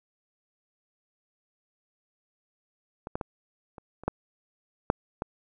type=clicks; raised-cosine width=1 ms; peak=-22 / -16 / -18 / -29 / -29 / -11 / -6 / -16 dBFS; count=8; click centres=3.071 / 3.155 / 3.212 / 3.782 / 4.036 / 4.08 / 4.901 / 5.221 s; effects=none